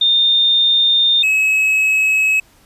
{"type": "tone pair in turn", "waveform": ["sine", "triangle"], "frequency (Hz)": [3631, 2568], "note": ["A#7", "E7"], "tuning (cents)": [-46, -46], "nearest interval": "tritone", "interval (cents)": 600, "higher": "first", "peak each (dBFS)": [-10, -10], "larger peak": "neither", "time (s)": [[0.01, 1.23], [1.23, 2.4]], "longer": "first", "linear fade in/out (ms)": 5, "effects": ["pink hiss -51 dBFS RMS until 2.65 s", "resampled to 32000 Hz"]}